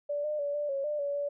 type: tone with pitch steps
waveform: sine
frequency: 581 / 603 / 574 / 588 / 550 / 596 / 569 / 574 Hz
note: D5 / D5 / D5 / D5 / C#5 / D5 / C#5 / D5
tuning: -19 / +46 / -40 / +2 / -14 / +25 / +45 / -40 cents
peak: -29 dBFS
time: 0.09-1.29 s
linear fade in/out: 10 ms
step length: 150 ms
effects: none